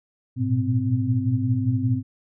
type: tone cluster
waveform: sine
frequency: 105.8 / 117.9 / 123.1 / 258.3 Hz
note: G#2 / A#2 / B2 / C4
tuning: +33 / +20 / -5 / -22 cents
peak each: -25 dBFS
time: 0.36-2.03 s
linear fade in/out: 50 ms
effects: none